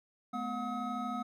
triangle tone cluster, 215.3 / 248.1 / 723 / 1274 Hz, A3 / B3 / F#5 / D#6, -37 / +8 / -40 / +41 cents, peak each -39 / -37 / -38 / -37 dBFS, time 0.33-1.23 s, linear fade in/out 10 ms, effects none

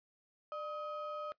triangle ring-modulated tone, 932.3 Hz, A#5, in tune, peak -34 dBFS, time 0.52-1.32 s, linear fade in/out 0 ms, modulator 334 Hz, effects noise-tail reverb RT60 0.1 s tail -19 dB re dry + resampled to 11025 Hz

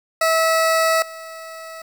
20% pulse tone with level steps, 649 Hz, E5, 27 cents flat, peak -10 / -28 dBFS, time 0.21-1.82 s, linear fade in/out 5 ms, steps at 1.02 s, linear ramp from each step 2 ms, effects 8-bit

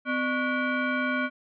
sine tone with frequency modulation, 602 Hz, D5, 43 cents sharp, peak -24 dBFS, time 0.05-1.3 s, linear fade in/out 50 ms, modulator 857 Hz, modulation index 1.8, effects none

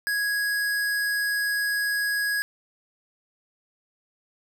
square tone, 1661.2 Hz, G#6, in tune, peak -24 dBFS, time 0.07-2.42 s, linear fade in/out 0 ms, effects none

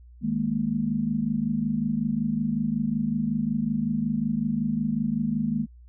sine chord, D# suspended fourth, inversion none, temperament equal, 155.56 / 207.7 / 233.1 Hz, D#3 / G#3 / A#3, 0 / 0 / 0 cents, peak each -31 / -27 / -26 dBFS, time 0.21-5.67 s, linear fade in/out 50 ms, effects added 60 Hz sine -46 dBFS peak until 5.88 s

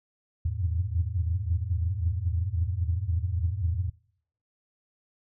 sine tone cluster, 79.6 / 83.3 / 88.9 / 94.3 / 108.6 Hz, D#2 / E2 / F2 / F#2 / A2, +40 / +19 / +31 / +33 / -22 cents, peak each -32 / -29 / -31 / -35 / -32 dBFS, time 0.45-3.9 s, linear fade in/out 10 ms, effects noise-tail reverb RT60 0.7 s tail -24 dB re dry + tanh soft clip ceiling -14 dBFS

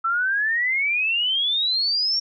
sine exponential sweep, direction up, 1318.5 to 5588 Hz, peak -19 dBFS, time 0.04-2.2 s, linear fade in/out 10 ms, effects none

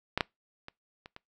clicks, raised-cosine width 0.3 ms, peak -11 / -9 / -26 / -29 / -28 dBFS, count 5, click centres 0.176 / 0.208 / 0.684 / 1.059 / 1.164 s, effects noise-tail reverb RT60 0.2 s tail -25 dB re dry

